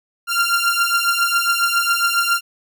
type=beating tone pair; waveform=sawtooth; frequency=1383 / 1390.3 Hz; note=F6 / F6; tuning=-17 / -8 cents; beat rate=7.3 Hz; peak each=-15 dBFS; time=0.27-2.41 s; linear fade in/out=50 ms; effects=none